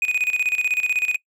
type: tone with tremolo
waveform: triangle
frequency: 2489 Hz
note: D#7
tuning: in tune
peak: -15 dBFS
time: 0.02-1.16 s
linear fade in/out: 2 ms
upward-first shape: square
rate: 16 Hz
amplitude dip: 75%
effects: noise-tail reverb RT60 0.1 s tail -23 dB re dry